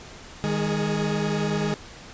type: tone cluster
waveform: 40% pulse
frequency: 156 / 204.3 / 418.4 Hz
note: D#3 / G#3 / G#4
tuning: +5 / -28 / +13 cents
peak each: -26 / -26 / -28 dBFS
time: 0.44-1.74 s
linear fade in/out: 0 ms
effects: pink hiss -43 dBFS RMS until 2.13 s + resampled to 16000 Hz